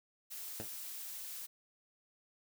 blue noise, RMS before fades -45 dBFS, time 0.3-1.47 s, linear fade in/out 20 ms
10% pulse tone with exponential decay, 110 Hz, A2, in tune, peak -31 dBFS, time 0.6-0.71 s, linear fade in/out 0 ms, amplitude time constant 23 ms
effects none

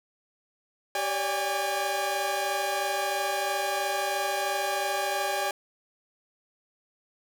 sawtooth tone cluster, 389.3 / 563 / 586 / 812 Hz, G4 / C#5 / D5 / G#5, -12 / +27 / -4 / -39 cents, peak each -32 / -32 / -29 / -25 dBFS, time 0.95-5.51 s, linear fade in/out 2 ms, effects none

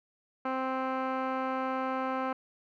15% pulse tone with low-pass filter, 261.6 Hz, C4, in tune, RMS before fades -32 dBFS, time 0.45-2.33 s, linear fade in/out 5 ms, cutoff 1600 Hz, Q 3.3, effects none

